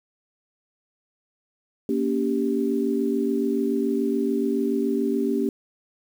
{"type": "chord", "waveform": "sine", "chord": "G diminished", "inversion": "first", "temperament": "just", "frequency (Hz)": [235.2, 282.2, 392], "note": ["Bb3", "Db4", "G4"], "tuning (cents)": [16, 31, 0], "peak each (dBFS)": -25, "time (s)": [1.89, 5.49], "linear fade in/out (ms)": 2, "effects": ["8-bit"]}